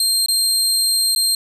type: tone with dropouts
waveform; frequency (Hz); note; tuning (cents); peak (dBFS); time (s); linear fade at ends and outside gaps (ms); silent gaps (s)
25% pulse; 4186; C8; 0; -10; 0-1.35; 2; 0.261-0.284 / 1.15-1.16
effects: none